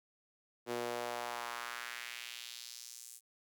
sawtooth tone with high-pass filter sweep, 120 Hz, B2, 49 cents flat, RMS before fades -43 dBFS, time 0.66-3.21 s, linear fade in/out 50 ms, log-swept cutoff 360 to 8600 Hz, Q 1.7, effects none

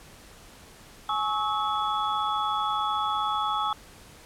sine tone cluster, 842 / 1106 / 1293 / 3392 Hz, G#5 / C#6 / E6 / G#7, +24 / -4 / -34 / +36 cents, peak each -29 / -31 / -28 / -35 dBFS, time 1.09-3.73 s, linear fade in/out 2 ms, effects pink hiss -50 dBFS RMS until 4.25 s + low-pass 12000 Hz 12 dB/octave

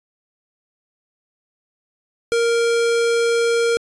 square tone, 466.2 Hz, A#4, in tune, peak -16 dBFS, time 2.32-3.77 s, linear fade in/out 0 ms, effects resampled to 22050 Hz

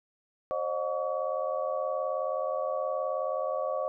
sine tone cluster, 532 / 611 / 717 / 1134 Hz, C5 / D#5 / F5 / C#6, +29 / -32 / +45 / +39 cents, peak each -32 / -32 / -38 / -36 dBFS, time 0.51-3.88 s, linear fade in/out 0 ms, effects none

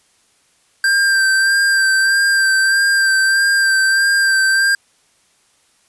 square tone with vibrato, 1579 Hz, G6, 12 cents sharp, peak -12 dBFS, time 0.84-4.75 s, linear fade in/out 2 ms, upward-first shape sine, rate 1.6 Hz, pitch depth 25 cents each way, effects white hiss -57 dBFS RMS until 5.88 s + resampled to 24000 Hz

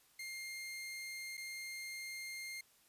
sawtooth tone with dropouts, 2117 Hz, C7, 20 cents sharp, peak -40 dBFS, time 0.19-2.61 s, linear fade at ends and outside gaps 5 ms, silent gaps 1.371-1.376 s, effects white hiss -69 dBFS RMS until 2.88 s + resampled to 32000 Hz

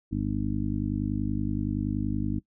harmonic tone, 50.6 Hz, G#1, 44 cents flat, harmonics 1 / 2 / 3 / 4 / 5 / 6, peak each -34 / -32 / -38 / -33 / -32 / -33 dBFS, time 0.11-2.4 s, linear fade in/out 20 ms, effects noise-tail reverb RT60 0.1 s tail -21 dB re dry

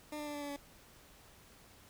20% pulse tone with pitch steps, 300.3 / 297 / 293.8 / 290.6 / 287.4 / 284.3 Hz, D4 / D4 / D4 / D4 / D4 / C#4, +39 / +20 / +1 / -18 / -37 / +44 cents, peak -35 dBFS, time 0.12-0.564 s, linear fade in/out 5 ms, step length 74 ms, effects pink hiss -60 dBFS RMS until 1.89 s

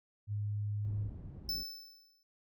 sine tone, 103.83 Hz, G#2, in tune, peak -33 dBFS, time 0.27-1.11 s, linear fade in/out 50 ms
white low-pass noise, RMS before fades -47 dBFS, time 0.85-1.63 s, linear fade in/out 0 ms, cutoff 130 Hz, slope 12 dB/octave
square tone with exponential decay, 5274 Hz, E8, in tune, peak -32 dBFS, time 1.49-2.23 s, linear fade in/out 1 ms, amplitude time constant 160 ms
effects none

